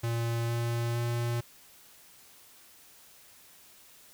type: tone with pitch steps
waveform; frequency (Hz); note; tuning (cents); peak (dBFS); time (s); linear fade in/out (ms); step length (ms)
square; 116.54 / 117.55 / 118.58; A#2 / A#2 / A#2; 0 / +15 / +30; -29; 0.03-1.41; 10; 460
effects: white hiss -56 dBFS RMS until 4.13 s